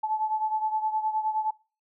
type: beating tone pair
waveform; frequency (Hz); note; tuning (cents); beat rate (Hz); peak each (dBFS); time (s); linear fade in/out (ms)
sine; 865 / 874.6; A5 / A5; -30 / -11; 9.6; -26 / -31; 0.03-1.51; 10
effects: noise-tail reverb RT60 0.4 s tail -25 dB re dry